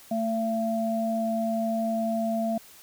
sine tone pair together, 223.6 / 675 Hz, A3 / E5, +28 / +41 cents, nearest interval octave + perfect fifth, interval 1913 cents, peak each -27 dBFS, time 0.11-2.58 s, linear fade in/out 5 ms, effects white hiss -51 dBFS RMS until 2.82 s

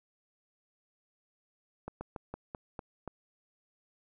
slowing click train, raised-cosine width 1 ms, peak -25 dBFS, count 7, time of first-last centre 1.88-3.077 s, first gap 130 ms, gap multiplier 1.17, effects none

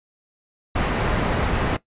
pink low-pass noise, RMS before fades -22 dBFS, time 0.75-1.77 s, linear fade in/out 10 ms, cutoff 2100 Hz, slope 12 dB/octave, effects noise-tail reverb RT60 0.1 s tail -17 dB re dry + resampled to 8000 Hz

